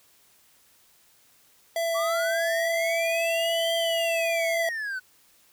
square tone with vibrato, 666 Hz, E5, 18 cents sharp, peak -25 dBFS, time 1.76-4.69 s, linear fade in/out 2 ms, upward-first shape triangle, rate 3.6 Hz, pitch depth 8 cents each way
triangle linear two-way sweep, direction up then down, 1118 to 3189 to 1474 Hz, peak -27 dBFS, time 1.94-5 s, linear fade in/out 20 ms, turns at 3.74 s
effects white hiss -60 dBFS RMS until 5.52 s

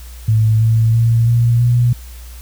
sine tone with pitch steps, 110 / 112.64 / 115.34 / 118.1 / 120.93 Hz, A2 / A2 / A#2 / A#2 / B2, 0 / +41 / -18 / +23 / -36 cents, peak -9 dBFS, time 0.28-1.93 s, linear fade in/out 5 ms, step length 330 ms, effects added 60 Hz sine -31 dBFS peak until 2.41 s + white hiss -42 dBFS RMS until 2.41 s

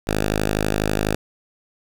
5% pulse tone, 52.1 Hz, G#1, 6 cents sharp, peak -8 dBFS, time 0.07-1.15 s, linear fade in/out 5 ms, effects none

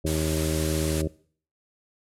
harmonic tone, 78.6 Hz, D#2, 18 cents sharp, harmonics 1 / 2 / 3 / 4 / 5 / 6 / 7 / 8, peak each -28 / -29 / -38 / -30 / -32 / -42 / -34 / -44 dBFS, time 0.04-1.08 s, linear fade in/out 10 ms
white low-pass noise, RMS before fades -35 dBFS, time 0.06-1.02 s, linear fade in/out 10 ms, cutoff 12000 Hz, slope 48 dB/octave
effects noise-tail reverb RT60 0.5 s tail -21 dB re dry

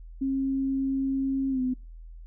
sine tone with pitch glide, 269.1 to 254.4 Hz, C4 to C4, +49 to -48 cents, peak -24 dBFS, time 0.21-1.74 s, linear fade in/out 10 ms, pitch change -97 cents, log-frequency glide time 1.5-1.61 s, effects noise-tail reverb RT60 0.3 s tail -24 dB re dry + added 41 Hz sine -41 dBFS peak until 2.26 s

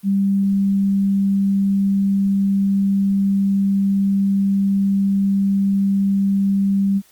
sine tone, 196.9 Hz, G3, 8 cents sharp, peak -14 dBFS, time 0.03-7.02 s, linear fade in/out 50 ms, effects white hiss -53 dBFS RMS until 7.11 s + Opus 32 kbps

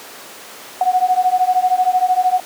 sine beating tone pair, 730 / 743 Hz, F#5 / F#5, -24 / +7 cents, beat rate 13 Hz, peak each -15 dBFS, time 0.81-2.4 s, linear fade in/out 2 ms, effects pink hiss -35 dBFS RMS until 2.45 s + high-pass 400 Hz 12 dB/octave

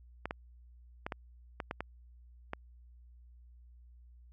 clicks, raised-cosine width 0.5 ms, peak -21 dBFS, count 8, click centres 0.256 / 0.309 / 1.065 / 1.122 / 1.602 / 1.711 / 1.806 / 2.534 s, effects added 60 Hz sine -54 dBFS peak until 4.32 s

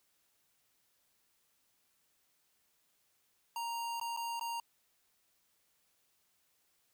square tone with dropouts, 932.3 Hz, A#5, in tune, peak -37 dBFS, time 3.56-4.6 s, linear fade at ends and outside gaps 2 ms, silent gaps 3.999-4.012 / 4.165-4.172 / 4.396-4.41 s, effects white hiss -75 dBFS RMS until 6.93 s

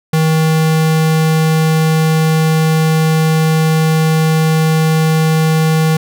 square tone, 158.7 Hz, D#3, 35 cents sharp, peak -10 dBFS, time 0.13-5.97 s, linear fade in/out 5 ms, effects none

